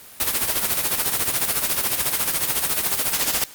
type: noise with tremolo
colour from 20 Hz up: white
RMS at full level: -19 dBFS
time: 0.2-3.44 s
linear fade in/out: 2 ms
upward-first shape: sine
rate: 14 Hz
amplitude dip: 65%
effects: white hiss -43 dBFS RMS until 3.54 s + Opus 32 kbps